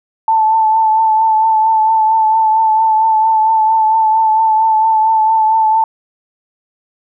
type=tone with vibrato; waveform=sine; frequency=880 Hz; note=A5; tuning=in tune; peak=-8 dBFS; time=0.28-5.84 s; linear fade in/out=2 ms; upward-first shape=triangle; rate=4.4 Hz; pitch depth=32 cents each way; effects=none